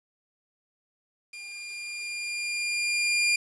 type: tone with level ramp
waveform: sawtooth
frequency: 2406 Hz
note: D7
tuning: 41 cents sharp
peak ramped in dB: -36 to -17 dBFS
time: 1.33-3.36 s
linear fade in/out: 5 ms
effects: resampled to 22050 Hz + 9-bit